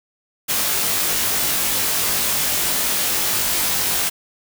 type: noise with comb filter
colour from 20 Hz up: white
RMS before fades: -20 dBFS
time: 0.48-4.1 s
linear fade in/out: 20 ms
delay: 20 ms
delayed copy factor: +1
effects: none